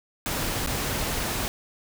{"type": "noise with dropouts", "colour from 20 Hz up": "pink", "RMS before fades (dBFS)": -28, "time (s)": [0.26, 1.48], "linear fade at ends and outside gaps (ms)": 0, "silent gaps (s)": [0.663, 0.673], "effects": []}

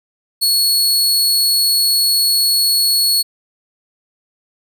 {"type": "tone", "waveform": "sawtooth", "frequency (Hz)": 4366, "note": "C#8", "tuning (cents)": -27, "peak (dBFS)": -9, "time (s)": [0.41, 3.23], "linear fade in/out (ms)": 20, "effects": []}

